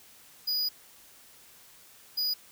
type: tone bursts at uneven times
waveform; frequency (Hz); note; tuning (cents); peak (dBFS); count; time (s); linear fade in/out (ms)
square; 4925; D#8; -19; -27; 2; 0.47-0.69 / 2.17-2.34; 10
effects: white hiss -55 dBFS RMS until 2.51 s